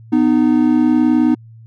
triangle tone pair together, 248.7 / 307.9 Hz, B3 / D#4, +12 / -18 cents, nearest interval major third, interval 370 cents, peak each -11 dBFS, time 0.12-1.35 s, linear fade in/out 10 ms, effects added 113 Hz sine -37 dBFS peak until 1.66 s

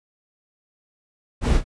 brown noise with echo, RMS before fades -18 dBFS, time 1.41-1.61 s, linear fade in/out 50 ms, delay 33 ms, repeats 1, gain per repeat -9 dB, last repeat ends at 1.643 s, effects resampled to 22050 Hz

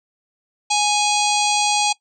harmonic tone with a mistuned harmonic, 830.6 Hz, G#5, in tune, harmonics 1 / 3 / 4 / 5 / 6 / 7 / 8 / 9 / 10, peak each -19 / -24 / -25 / -26 / -27 / -27 / -28 / -29 / -29 dBFS, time 0.7-1.93 s, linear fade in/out 10 ms, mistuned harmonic 6, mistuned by -110 cents, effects noise-tail reverb RT60 0.1 s tail -20 dB re dry

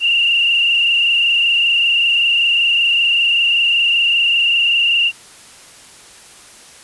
sine tone with frequency modulation, 2794 Hz, F7, in tune, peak -11 dBFS, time 0-5.12 s, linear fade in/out 50 ms, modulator 25.2 Hz, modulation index 2.9, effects white hiss -41 dBFS RMS until 6.83 s + resampled to 24000 Hz

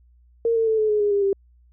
sine tone with pitch steps, 461.4 / 451.1 / 441.1 / 431.2 / 421.6 / 412.2 / 403.1 / 394.1 Hz, A#4 / A4 / A4 / A4 / G#4 / G#4 / G4 / G4, -18 / +43 / +4 / -35 / +26 / -13 / +48 / +9 cents, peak -17 dBFS, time 0.45-1.33 s, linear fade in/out 2 ms, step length 110 ms, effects added 60 Hz sine -52 dBFS peak until 1.72 s

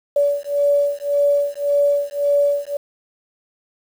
sine beating tone pair, 572 / 573.8 Hz, D5 / D5, -46 / -40 cents, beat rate 1.8 Hz, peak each -18 dBFS, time 0.16-2.77 s, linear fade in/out 5 ms, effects 7-bit

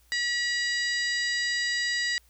harmonic tone, 963 Hz, B5, 44 cents flat, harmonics 2 / 3 / 4 / 5 / 6 / 7 / 8, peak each -27 / -38 / -35 / -32 / -44 / -45 / -40 dBFS, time 0.12-2.18 s, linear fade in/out 0 ms, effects added 59 Hz sine -60 dBFS peak until 2.29 s + white hiss -64 dBFS RMS until 2.29 s

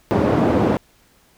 white band-pass noise, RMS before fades -17 dBFS, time 0.11-0.77 s, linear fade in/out 0 ms, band 110 to 470 Hz, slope 12 dB/octave, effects pink hiss -56 dBFS RMS until 1.37 s

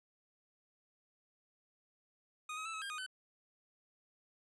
25% pulse tone with pitch steps, 1239 / 1271 / 1321 / 1288 / 1605 / 1237 / 1516 Hz, D#6 / D#6 / E6 / E6 / G6 / D#6 / F#6, -8 / +36 / +3 / -41 / +40 / -10 / +42 cents, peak -37 dBFS, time 2.49-3.064 s, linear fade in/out 5 ms, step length 82 ms, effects resampled to 24000 Hz

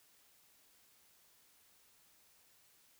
silence, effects white hiss -68 dBFS RMS until 2.99 s

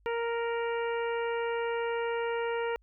harmonic tone, 466.2 Hz, A#4, in tune, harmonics 1 / 2 / 3 / 4 / 5 / 6, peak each -30 / -36 / -40 / -42 / -44 / -46 dBFS, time 0.06-2.76 s, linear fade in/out 0 ms, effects added 51 Hz sine -61 dBFS peak until 2.82 s

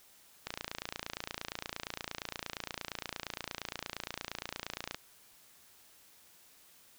click train, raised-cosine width 0.2 ms, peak -19 dBFS, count 129, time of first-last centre 0.47-4.946 s, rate 28.6 Hz, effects white hiss -61 dBFS RMS until 6.98 s

